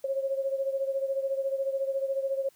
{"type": "beating tone pair", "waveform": "sine", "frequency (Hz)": [539, 553], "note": ["C#5", "C#5"], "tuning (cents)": [-49, -4], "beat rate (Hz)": 14, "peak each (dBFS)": [-28, -33], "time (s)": [0.04, 2.49], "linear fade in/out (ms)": 5, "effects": ["white hiss -63 dBFS RMS until 2.55 s"]}